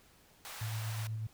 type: high-pass noise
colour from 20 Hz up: pink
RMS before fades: -46 dBFS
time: 0.45-1.07 s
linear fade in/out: 0 ms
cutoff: 690 Hz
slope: 24 dB/octave
type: tone with tremolo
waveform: sine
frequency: 110 Hz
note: A2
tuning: in tune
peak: -34 dBFS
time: 0.61-1.27 s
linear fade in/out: 5 ms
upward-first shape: sine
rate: 8.2 Hz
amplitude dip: 25%
effects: pink hiss -63 dBFS RMS until 1.33 s